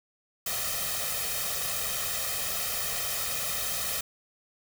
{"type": "noise with comb filter", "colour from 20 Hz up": "white", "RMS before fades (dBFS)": -31, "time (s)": [0.46, 4.01], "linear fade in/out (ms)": 5, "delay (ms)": 1.6, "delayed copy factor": 0.85, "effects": []}